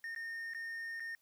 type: tone with dropouts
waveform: triangle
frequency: 1831 Hz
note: A#6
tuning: 32 cents flat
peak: -38 dBFS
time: 0.04-1.15 s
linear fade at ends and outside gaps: 1 ms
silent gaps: 0.149-0.161 / 0.536-0.547 / 0.998-1.003 s
effects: white hiss -75 dBFS RMS until 1.21 s

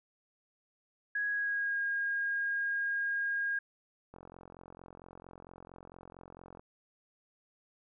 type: tone with pitch glide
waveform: sine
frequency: 1661.2 to 1626.1 Hz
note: G#6 to G#6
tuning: 0 to -37 cents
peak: -30 dBFS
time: 1.15-3.59 s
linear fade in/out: 5 ms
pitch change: -37 cents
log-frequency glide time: 1.27-1.79 s
type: click train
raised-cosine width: 1 ms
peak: -36 dBFS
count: 110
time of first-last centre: 4.14-6.595 s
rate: 44.4 Hz
effects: none

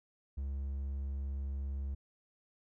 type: tone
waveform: triangle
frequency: 68.7 Hz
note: C#2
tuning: 15 cents flat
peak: -33 dBFS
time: 0.37-1.95 s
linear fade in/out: 10 ms
effects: none

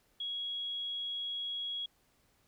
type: tone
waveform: sine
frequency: 3320 Hz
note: G#7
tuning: 1 cent flat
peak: -35 dBFS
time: 0.2-1.86 s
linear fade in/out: 5 ms
effects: pink hiss -71 dBFS RMS until 2.47 s

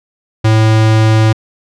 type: tone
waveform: square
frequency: 110 Hz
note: A2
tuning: in tune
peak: -7 dBFS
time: 0.44-1.33 s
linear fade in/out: 10 ms
effects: low-pass 6000 Hz 12 dB/octave

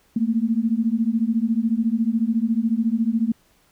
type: beating tone pair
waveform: sine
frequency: 220 / 234 Hz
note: A3 / A#3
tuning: 0 / +7 cents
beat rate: 14 Hz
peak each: -21 dBFS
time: 0.16-3.32 s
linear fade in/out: 5 ms
effects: pink hiss -60 dBFS RMS until 3.71 s

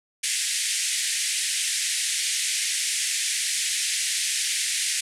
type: band-pass noise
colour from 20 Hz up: white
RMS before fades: -26 dBFS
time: 0.23-5.01 s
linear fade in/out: 10 ms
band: 1800 to 10000 Hz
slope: 48 dB/octave
effects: none

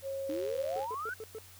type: tone with pitch glide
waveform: sine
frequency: 544 to 539 Hz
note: C#5 to C#5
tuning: -33 to -49 cents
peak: -34 dBFS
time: 0.02-0.87 s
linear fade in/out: 50 ms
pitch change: -16 cents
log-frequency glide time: 0.16-0.69 s
type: exponential sweep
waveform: sine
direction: up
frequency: 291.4 to 1563 Hz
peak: -35 dBFS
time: 0.29-1.14 s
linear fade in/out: 5 ms
type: click train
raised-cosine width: 0.2 ms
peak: -32 dBFS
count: 44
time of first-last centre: 0.3-0.842 s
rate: 79.3 Hz
type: tone bursts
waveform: triangle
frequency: 439.1 Hz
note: A4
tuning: 4 cents flat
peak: -37 dBFS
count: 5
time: 0.76-1.385 s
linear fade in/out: 0 ms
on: 37 ms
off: 110 ms
effects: added 92 Hz sine -57 dBFS peak until 1.59 s + white hiss -55 dBFS RMS until 1.59 s

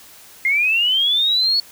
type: linear sweep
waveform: sine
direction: up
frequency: 2084 to 4435 Hz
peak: -14 dBFS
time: 0.45-1.6 s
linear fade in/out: 2 ms
effects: white hiss -44 dBFS RMS until 1.71 s

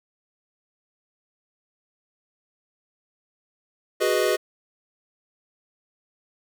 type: chord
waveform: square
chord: G# minor seventh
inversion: third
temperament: equal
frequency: 370 / 415.3 / 493.9 / 622.3 Hz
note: F#4 / G#4 / B4 / D#5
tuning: 0 / 0 / 0 / 0 cents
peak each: -26 dBFS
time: 4-4.37 s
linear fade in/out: 20 ms
effects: none

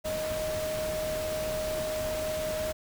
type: tone in noise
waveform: sine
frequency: 622.3 Hz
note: D#5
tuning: in tune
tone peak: -30 dBFS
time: 0.04-2.73 s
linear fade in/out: 20 ms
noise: pink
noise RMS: -37 dBFS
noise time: 0.04-2.73 s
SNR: +4 dB
effects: none

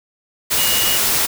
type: tone in noise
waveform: sine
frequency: 2884 Hz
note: F#7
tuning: 45 cents flat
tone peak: -21 dBFS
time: 0.57-0.98 s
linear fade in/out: 20 ms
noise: white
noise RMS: -17 dBFS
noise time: 0.5-1.27 s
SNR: -7 dB
effects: none

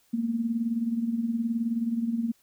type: tone with tremolo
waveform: sine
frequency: 230.9 Hz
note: A#3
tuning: 16 cents flat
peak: -22 dBFS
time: 0.13-2.32 s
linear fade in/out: 10 ms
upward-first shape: sine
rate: 19 Hz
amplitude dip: 65%
effects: white hiss -65 dBFS RMS until 2.42 s

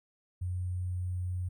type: tone with sample-and-hold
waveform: sine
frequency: 90.4 Hz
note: F#2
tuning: 40 cents flat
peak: -31 dBFS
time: 0.41-1.49 s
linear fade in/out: 10 ms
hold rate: 8820 Hz
effects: none

